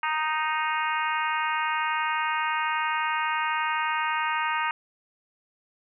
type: harmonic tone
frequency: 310.6 Hz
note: D#4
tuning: 3 cents flat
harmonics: 3 / 4 / 5 / 6 / 7 / 8 / 9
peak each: -28 / -30 / -32 / -34 / -35 / -36 / -37 dBFS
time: 0.03-4.71 s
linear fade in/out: 2 ms
effects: none